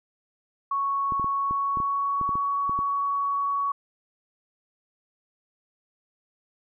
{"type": "tone with pitch glide", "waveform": "sine", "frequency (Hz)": [1108.7, 1122.2], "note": ["C#6", "C#6"], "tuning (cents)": [0, 21], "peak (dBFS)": -23, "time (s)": [0.71, 3.72], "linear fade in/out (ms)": 5, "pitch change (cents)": 21, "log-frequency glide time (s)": [1.35, 2.39]}
{"type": "clicks", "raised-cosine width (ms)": 3, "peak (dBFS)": -23, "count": 11, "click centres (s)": [1.122, 1.197, 1.244, 1.51, 1.772, 1.802, 2.213, 2.292, 2.355, 2.695, 2.79]}
{"effects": []}